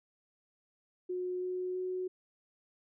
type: tone with pitch steps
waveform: sine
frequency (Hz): 363.2 / 365.7 / 368.3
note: F#4 / F#4 / F#4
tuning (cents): -32 / -20 / -8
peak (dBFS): -33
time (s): 1.09-2.08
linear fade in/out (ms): 10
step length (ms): 330
effects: none